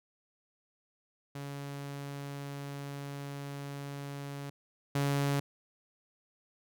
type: tone pair in turn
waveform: sawtooth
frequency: 141.1 / 141.1 Hz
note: C#3 / C#3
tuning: +31 / +31 cents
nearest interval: unison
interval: 0 cents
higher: neither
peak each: -35 / -24 dBFS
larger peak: second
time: 1.35-4.5 / 4.95-5.4 s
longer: first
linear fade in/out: 5 ms
effects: none